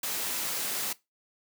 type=noise; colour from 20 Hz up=white; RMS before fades=-32 dBFS; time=0.03-0.93 s; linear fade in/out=5 ms; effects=noise-tail reverb RT60 0.2 s tail -19 dB re dry + high-pass 150 Hz 12 dB/octave